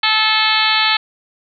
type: harmonic tone with a mistuned harmonic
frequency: 434.9 Hz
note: A4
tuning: 20 cents flat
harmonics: 2 / 3 / 4 / 5 / 6 / 7 / 8 / 9 / 10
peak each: -21 / -21 / -21 / -21 / -21 / -21 / -21 / -21 / -21 dBFS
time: 0.03-0.97 s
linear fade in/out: 5 ms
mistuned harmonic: 7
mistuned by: +39 cents
effects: none